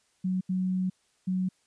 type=tone bursts at uneven times; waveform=sine; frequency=185.4 Hz; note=F#3; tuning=4 cents sharp; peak=-25 dBFS; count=3; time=0.24-0.41 / 0.49-0.9 / 1.27-1.49 s; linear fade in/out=10 ms; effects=white hiss -69 dBFS RMS until 1.66 s + resampled to 22050 Hz